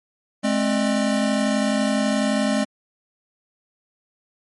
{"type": "tone cluster", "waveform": "square", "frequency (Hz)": [213.2, 265.1, 601], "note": ["G#3", "C4", "D5"], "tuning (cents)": [46, 23, 40], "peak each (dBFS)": [-22, -24, -26], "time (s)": [0.43, 2.65], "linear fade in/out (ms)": 20, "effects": ["MP3 48 kbps"]}